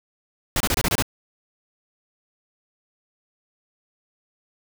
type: noise bursts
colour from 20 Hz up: pink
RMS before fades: -21 dBFS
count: 7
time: 0.56-1.024 s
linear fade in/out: 2 ms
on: 44 ms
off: 26 ms
effects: none